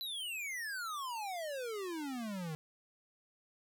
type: exponential sweep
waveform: square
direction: down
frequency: 4052 to 150.7 Hz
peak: -39 dBFS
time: 0.01-2.55 s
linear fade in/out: 0 ms
effects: none